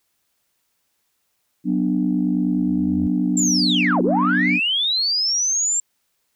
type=chord; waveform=sine; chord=B minor; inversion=second; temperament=just; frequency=185.21 / 246.9 / 296.3 Hz; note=F#3 / B3 / D4; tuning=+2 / 0 / +15 cents; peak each=-21 dBFS; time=1.64-4.6 s; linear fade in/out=50 ms
type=tone with exponential growth; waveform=sine; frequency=82.41 Hz; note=E2; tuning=in tune; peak=-25 dBFS; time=1.96-3.07 s; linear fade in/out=0 ms; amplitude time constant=240 ms
type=linear two-way sweep; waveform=sine; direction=down then up; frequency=7459 to 266.2 to 7459 Hz; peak=-17 dBFS; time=3.37-5.8 s; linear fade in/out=2 ms; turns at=4.02 s
effects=tanh soft clip ceiling -8 dBFS + white hiss -70 dBFS RMS until 6.35 s